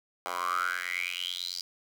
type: tone with high-pass filter sweep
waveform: 10% pulse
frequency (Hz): 89.1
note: F2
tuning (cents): +35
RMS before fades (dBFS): -33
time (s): 0.26-1.61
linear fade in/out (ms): 0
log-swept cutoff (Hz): 850 to 4900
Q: 9.2
effects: none